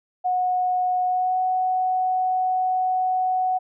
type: tone with pitch glide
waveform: sine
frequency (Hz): 731 to 742.1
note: F#5 to F#5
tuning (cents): -21 to +5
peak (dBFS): -19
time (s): 0.24-3.59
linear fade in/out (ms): 20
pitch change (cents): +26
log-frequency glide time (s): 1.06-1.38
effects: none